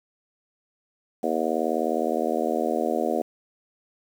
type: harmonic tone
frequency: 79.7 Hz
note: D#2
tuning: 42 cents sharp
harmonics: 3 / 4 / 5 / 6 / 7 / 8 / 9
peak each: -30 / -30 / -30 / -30 / -30 / -30 / -30 dBFS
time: 1.23-3.22 s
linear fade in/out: 5 ms
effects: 8-bit